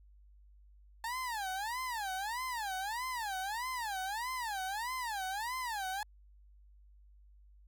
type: tone with vibrato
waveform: 30% pulse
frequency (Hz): 880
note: A5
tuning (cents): 0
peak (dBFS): -33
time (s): 1.04-6.03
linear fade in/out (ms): 2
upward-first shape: sine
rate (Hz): 1.6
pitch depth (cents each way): 280
effects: added 50 Hz sine -57 dBFS peak until 7.67 s